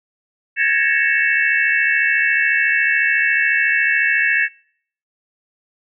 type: tone cluster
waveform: sine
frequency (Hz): 1648 / 1722 / 1870 / 2214 / 2663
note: G#6 / A6 / A#6 / C#7 / E7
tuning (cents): -14 / -38 / +5 / -3 / +17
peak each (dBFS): -20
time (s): 0.56-4.49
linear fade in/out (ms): 50
effects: noise-tail reverb RT60 0.6 s tail -25 dB re dry